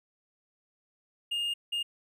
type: tone bursts at uneven times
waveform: triangle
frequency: 2832 Hz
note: F7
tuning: 23 cents sharp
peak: -27 dBFS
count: 2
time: 1.31-1.54 / 1.72-1.83 s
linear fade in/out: 10 ms
effects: none